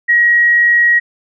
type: tone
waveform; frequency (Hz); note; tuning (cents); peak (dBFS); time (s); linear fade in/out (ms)
sine; 1899; A#6; +32; -7; 0.08-1; 20
effects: none